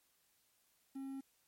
triangle tone with quantisation, 270 Hz, C#4, 45 cents flat, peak -40 dBFS, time 0.95-1.21 s, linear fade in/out 10 ms, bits 11, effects white hiss -75 dBFS RMS until 1.47 s + MP3 64 kbps

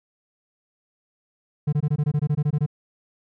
triangle tone bursts, 148.1 Hz, D3, 15 cents sharp, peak -16 dBFS, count 13, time 1.67-2.663 s, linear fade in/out 10 ms, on 57 ms, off 21 ms, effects none

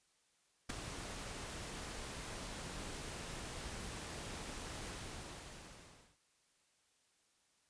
pink noise with ADSR envelope, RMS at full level -37 dBFS, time 0.69-6.18 s, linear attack 12 ms, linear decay 6 ms, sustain -9 dB, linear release 1300 ms, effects white hiss -75 dBFS RMS until 7.69 s + resampled to 22050 Hz

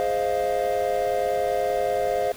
triangle chord, F minor seventh, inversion first, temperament equal with one note detuned, 415.3 / 523.3 / 628 / 698.5 Hz, Ab4 / C5 / Eb5 / F5, 0 / 0 / +16 / 0 cents, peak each -27 / -24 / -26 / -24 dBFS, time 0-2.32 s, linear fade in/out 0 ms, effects pink hiss -42 dBFS RMS until 2.36 s

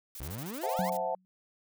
blue noise bursts, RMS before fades -44 dBFS, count 11, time 0.15-0.971 s, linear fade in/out 2 ms, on 51 ms, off 26 ms
30% pulse exponential sweep, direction up, 57.4 to 1136 Hz, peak -35 dBFS, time 0.2-0.9 s, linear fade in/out 5 ms
sine chord, F# half-diminished seventh, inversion second, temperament equal, 523.3 / 659.3 / 740 / 880 Hz, C5 / E5 / F#5 / A5, 0 / 0 / 0 / 0 cents, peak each -35 dBFS, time 0.63-1.15 s, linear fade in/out 2 ms
sine tone with exponential decay, 185 Hz, F#3, in tune, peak -28 dBFS, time 0.79-1.25 s, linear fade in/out 0 ms, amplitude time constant 100 ms
effects none

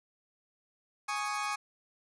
30% pulse chord, Ab suspended fourth, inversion none, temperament equal, 830.6 / 1108.7 / 1244.5 Hz, Ab5 / Db6 / Eb6, 0 / 0 / 0 cents, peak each -34 dBFS, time 1.08-1.56 s, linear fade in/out 10 ms, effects resampled to 22050 Hz

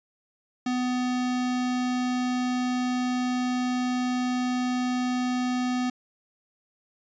square tone, 250 Hz, B3, 21 cents sharp, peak -25 dBFS, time 0.66-5.9 s, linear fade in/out 5 ms, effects resampled to 16000 Hz

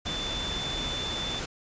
sine tone in noise, 3520 Hz, A7, in tune, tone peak -32 dBFS, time 0.06-1.4 s, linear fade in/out 10 ms, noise pink, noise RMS -34 dBFS, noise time 0.05-1.46 s, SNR -1 dB, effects resampled to 16000 Hz

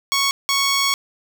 10% pulse tone bursts at uneven times, 1108.7 Hz, C#6, in tune, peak -8 dBFS, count 2, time 0.12-0.31 / 0.49-0.94 s, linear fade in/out 0 ms, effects none

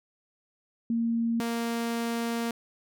sine / sawtooth tone pair in turn, 231 / 232.6 Hz, A#3 / A#3, -16 / -4 cents, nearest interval unison, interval 12 cents, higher second, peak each -24 dBFS, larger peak neither, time 0.9-1.4 / 1.4-2.51 s, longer second, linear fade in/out 2 ms, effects none

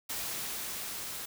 white noise with level ramp, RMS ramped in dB -36 to -40 dBFS, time 0.09-1.26 s, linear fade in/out 10 ms, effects none

